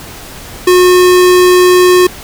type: tone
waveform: square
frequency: 362.1 Hz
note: F#4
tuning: 37 cents flat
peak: -4 dBFS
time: 0.67-2.07 s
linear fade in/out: 5 ms
effects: pink hiss -29 dBFS RMS until 2.23 s